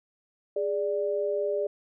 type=tone pair together; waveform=sine; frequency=412.3 / 587.3 Hz; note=G#4 / D5; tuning=-13 / 0 cents; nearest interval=tritone; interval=613 cents; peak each=-28 dBFS; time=0.56-1.67 s; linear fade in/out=5 ms; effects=none